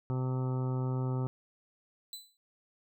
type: harmonic tone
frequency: 128.8 Hz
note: C3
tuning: 27 cents flat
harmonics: 1 / 2 / 3 / 4 / 5 / 6 / 7 / 8 / 9 / 10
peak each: -30 / -39 / -41 / -46 / -53 / -51 / -47 / -59 / -52 / -51 dBFS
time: 0.1-1.27 s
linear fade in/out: 0 ms
type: tone with exponential decay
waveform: sawtooth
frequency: 4000 Hz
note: B7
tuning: 21 cents sharp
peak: -35 dBFS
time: 2.13-2.37 s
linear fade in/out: 1 ms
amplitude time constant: 52 ms
effects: none